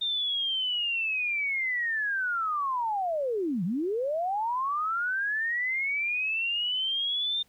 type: linear two-way sweep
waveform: sine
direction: down then up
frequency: 3636 to 160 to 3636 Hz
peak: -26 dBFS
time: 0.01-7.43 s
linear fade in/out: 10 ms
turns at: 3.64 s
effects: pink hiss -65 dBFS RMS until 7.48 s